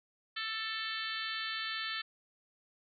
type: harmonic tone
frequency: 441.9 Hz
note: A4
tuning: 7 cents sharp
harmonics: 3 / 4 / 5 / 6 / 7 / 8 / 9 / 10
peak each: -43 / -40 / -46 / -46 / -43 / -44 / -45 / -46 dBFS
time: 0.36-2.02 s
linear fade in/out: 10 ms
effects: none